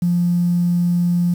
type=tone; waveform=triangle; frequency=174.61 Hz; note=F3; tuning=in tune; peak=-10 dBFS; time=0.02-1.34 s; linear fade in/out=5 ms; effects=tanh soft clip ceiling -12 dBFS + 7-bit